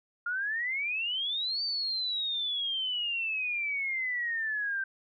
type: exponential two-way sweep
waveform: sine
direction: up then down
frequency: 1396.9 to 4624 to 1553 Hz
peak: -29 dBFS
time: 0.26-4.84 s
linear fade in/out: 5 ms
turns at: 1.63 s
effects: none